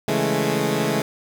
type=chord; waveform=15% pulse; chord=A major seventh; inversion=first; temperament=equal; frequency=138.59 / 164.81 / 207.7 / 220 Hz; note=C#3 / E3 / G#3 / A3; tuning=0 / 0 / 0 / 0 cents; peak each=-19 dBFS; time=0.08-1.02 s; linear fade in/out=2 ms; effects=8-bit